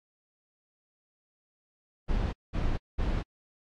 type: noise bursts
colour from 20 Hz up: brown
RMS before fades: -28 dBFS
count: 3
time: 2.08-3.23 s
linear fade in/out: 20 ms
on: 250 ms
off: 200 ms
effects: low-pass 4000 Hz 12 dB/octave + AAC 64 kbps